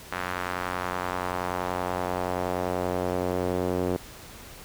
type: tone with band-pass filter sweep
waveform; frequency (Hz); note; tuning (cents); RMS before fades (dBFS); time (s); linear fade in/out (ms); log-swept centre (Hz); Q
sawtooth; 90.5; F#2; -38; -29; 0.12-3.97; 5; 1500 to 420; 1.4
effects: pink hiss -45 dBFS RMS until 4.64 s